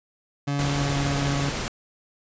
30% pulse tone with pitch glide, 142.1 to 140.63 Hz, C#3 to C#3, +43 to +25 cents, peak -21 dBFS, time 0.47-1.5 s, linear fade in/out 10 ms, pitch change -18 cents, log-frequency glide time 0.64-1 s
pink noise, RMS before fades -29 dBFS, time 0.59-1.68 s, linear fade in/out 0 ms
effects resampled to 16000 Hz

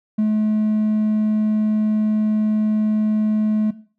triangle tone, 214.4 Hz, A3, 45 cents flat, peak -12 dBFS, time 0.18-3.71 s, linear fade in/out 10 ms, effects noise-tail reverb RT60 0.4 s tail -18 dB re dry + tanh soft clip ceiling -10 dBFS

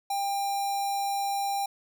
square tone with notch filter, 796 Hz, G5, 26 cents sharp, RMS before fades -29 dBFS, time 0.1-1.66 s, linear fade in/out 5 ms, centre 2000 Hz, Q 0.9, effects none

